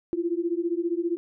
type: beating tone pair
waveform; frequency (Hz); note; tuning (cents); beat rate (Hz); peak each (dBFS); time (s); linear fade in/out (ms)
sine; 334.6 / 349.6; E4 / F4; +26 / +2; 15; -27; 0.13-1.17; 0
effects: none